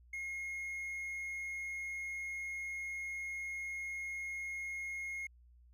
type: tone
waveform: triangle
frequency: 2152 Hz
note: C7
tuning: 48 cents sharp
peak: -37 dBFS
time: 0.13-5.27 s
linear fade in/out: 5 ms
effects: added 60 Hz sine -59 dBFS peak until 5.73 s